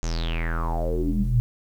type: tone with low-pass filter sweep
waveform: square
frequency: 41.29 Hz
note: E1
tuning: 4 cents sharp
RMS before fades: -24 dBFS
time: 0.03-1.4 s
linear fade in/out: 0 ms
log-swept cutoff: 6800 to 110 Hz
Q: 9.3
effects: 9-bit